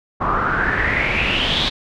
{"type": "noise with low-pass filter sweep", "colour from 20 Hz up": "pink", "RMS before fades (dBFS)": -19, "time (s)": [0.2, 1.7], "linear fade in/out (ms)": 20, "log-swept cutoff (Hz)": [1100, 3800], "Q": 7, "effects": []}